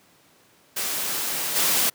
white noise with level steps, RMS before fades -27 / -21 dBFS, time 0.76-1.9 s, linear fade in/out 10 ms, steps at 1.55 s, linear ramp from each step 20 ms, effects pink hiss -57 dBFS RMS until 1.94 s + high-pass 150 Hz 12 dB/octave

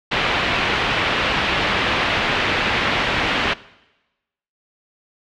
white low-pass noise, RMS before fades -20 dBFS, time 0.11-3.54 s, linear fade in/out 10 ms, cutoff 3100 Hz, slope 24 dB/octave, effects noise-tail reverb RT60 1.0 s tail -20 dB re dry

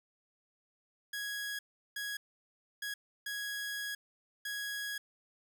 sawtooth tone bursts at uneven times, 1661.2 Hz, G#6, in tune, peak -33 dBFS, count 5, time 1.13-1.59 / 1.96-2.17 / 2.82-2.94 / 3.26-3.95 / 4.45-4.98 s, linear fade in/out 5 ms, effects none

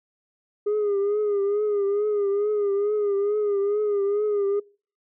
sine tone with vibrato, 410 Hz, G#4, 22 cents flat, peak -18 dBFS, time 0.66-4.6 s, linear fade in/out 10 ms, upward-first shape triangle, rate 2.3 Hz, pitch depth 70 cents each way, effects noise-tail reverb RT60 0.4 s tail -26 dB re dry + tanh soft clip ceiling -19 dBFS

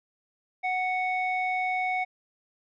square tone with low-pass filter, 740 Hz, F#5, in tune, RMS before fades -28 dBFS, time 0.63-2.05 s, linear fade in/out 20 ms, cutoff 2000 Hz, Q 4.2, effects none

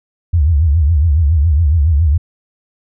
sine tone with vibrato, 77.5 Hz, D#2, 6 cents flat, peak -8 dBFS, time 0.33-2.18 s, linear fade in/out 10 ms, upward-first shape triangle, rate 7.2 Hz, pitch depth 240 cents each way, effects none

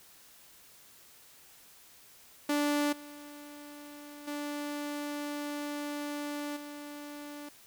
sawtooth tone with level steps, 292.2 Hz, D4, 9 cents flat, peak -23 / -42 / -31 / -38 dBFS, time 2.49-7.49 s, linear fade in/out 5 ms, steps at 2.92 / 4.27 / 6.56 s, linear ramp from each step 10 ms, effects white hiss -57 dBFS RMS until 7.66 s

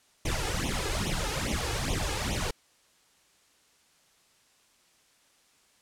pink noise with flanger, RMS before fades -30 dBFS, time 0.25-2.51 s, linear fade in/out 5 ms, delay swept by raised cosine 0.31 to 2.41 ms, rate 2.4 Hz, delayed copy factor +1, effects white hiss -64 dBFS RMS until 5.81 s + low-pass 9000 Hz 12 dB/octave

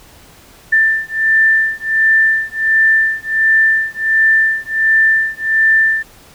sine beating tone pair, 1777 / 1778.4 Hz, A6 / A6, +17 / +18 cents, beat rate 1.4 Hz, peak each -13 dBFS, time 0.72-6.03 s, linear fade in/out 10 ms, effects pink hiss -43 dBFS RMS until 6.34 s

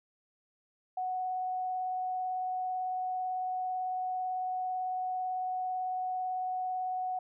sine tone with vibrato, 740 Hz, F#5, in tune, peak -31 dBFS, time 0.97-7.19 s, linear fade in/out 5 ms, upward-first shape sine, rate 18 Hz, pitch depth 8 cents each way, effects none

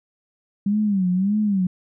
sine tone with vibrato, 196 Hz, G3, in tune, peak -17 dBFS, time 0.66-1.67 s, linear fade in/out 5 ms, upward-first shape sine, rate 1.7 Hz, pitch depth 150 cents each way, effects none

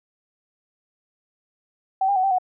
sine tone with pitch steps, 766 / 802 / 746 / 780 / 736 Hz, G5 / G5 / F#5 / G5 / F#5, -40 / +39 / +14 / -9 / -9 cents, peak -17 dBFS, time 2.01-2.385 s, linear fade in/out 5 ms, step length 75 ms, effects none

